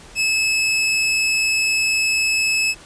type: tone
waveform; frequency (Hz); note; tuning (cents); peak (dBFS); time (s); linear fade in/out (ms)
sawtooth; 2596; E7; -27; -13; 0.15-2.75; 50
effects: pink hiss -43 dBFS RMS until 2.85 s + resampled to 22050 Hz